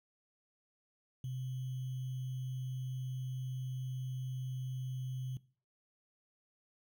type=tone with sample-and-hold; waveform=sine; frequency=128.9 Hz; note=C3; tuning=26 cents flat; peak=-37 dBFS; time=1.24-5.37 s; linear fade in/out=2 ms; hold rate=3150 Hz; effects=noise-tail reverb RT60 0.4 s tail -19 dB re dry